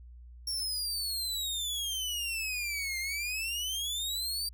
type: exponential two-way sweep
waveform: sawtooth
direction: down then up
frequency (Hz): 5540 to 2093 to 4717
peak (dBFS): -29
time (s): 0.47-4.49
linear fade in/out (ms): 5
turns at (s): 2.99
effects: added 60 Hz sine -47 dBFS peak until 4.53 s